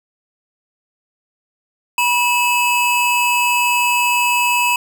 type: tone pair together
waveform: square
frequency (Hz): 972.8 / 2597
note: B5 / E7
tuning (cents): -26 / -26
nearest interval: octave + perfect fourth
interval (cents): 1700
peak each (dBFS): -17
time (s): 1.98-4.76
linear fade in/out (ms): 2
effects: none